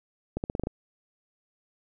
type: accelerating click train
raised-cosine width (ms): 2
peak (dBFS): -16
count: 7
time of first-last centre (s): 0.37-0.671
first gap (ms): 69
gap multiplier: 0.87
effects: none